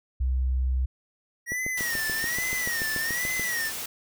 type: tone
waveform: sine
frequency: 64.3 Hz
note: C2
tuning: 30 cents flat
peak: -22 dBFS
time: 0.2-0.86 s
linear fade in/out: 10 ms
type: tone with vibrato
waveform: square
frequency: 1890 Hz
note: A#6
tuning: 23 cents sharp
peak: -28 dBFS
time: 1.46-3.72 s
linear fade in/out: 50 ms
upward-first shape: sine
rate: 1.2 Hz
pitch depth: 130 cents each way
type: click train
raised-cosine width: 2 ms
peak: -22 dBFS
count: 14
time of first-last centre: 1.52-3.396 s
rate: 6.93 Hz
type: noise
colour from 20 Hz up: white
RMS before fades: -34 dBFS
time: 1.77-3.86 s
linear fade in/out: 5 ms
effects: none